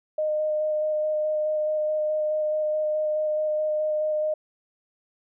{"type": "tone with vibrato", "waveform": "sine", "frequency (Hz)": 613, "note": "D#5", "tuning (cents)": -26, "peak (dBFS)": -22, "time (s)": [0.18, 4.34], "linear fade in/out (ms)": 5, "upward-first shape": "square", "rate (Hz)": 4.7, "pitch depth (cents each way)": 9, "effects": []}